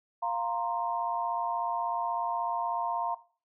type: chord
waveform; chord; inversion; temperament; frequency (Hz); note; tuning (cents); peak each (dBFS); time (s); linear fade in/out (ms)
sine; F suspended fourth; none; just; 698.5 / 931.3 / 1047.7; F5 / Bb5 / C6; 0 / -2 / +2; -33 / -31 / -35; 0.22-3.15; 10
effects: noise-tail reverb RT60 0.4 s tail -17 dB re dry